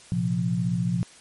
sine chord, Bb suspended second, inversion none, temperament just, 116.54 / 131.11 / 174.81 Hz, Bb2 / C3 / F3, 0 / +4 / +2 cents, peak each -28 / -29 / -24 dBFS, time 0.12-1.03 s, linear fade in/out 0 ms, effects white hiss -50 dBFS RMS until 1.2 s + MP3 48 kbps

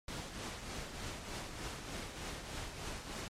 pink noise with tremolo, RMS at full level -41 dBFS, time 0.08-3.28 s, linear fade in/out 2 ms, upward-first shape triangle, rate 3.3 Hz, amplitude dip 55%, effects low-pass 8000 Hz 12 dB/octave + MP3 64 kbps

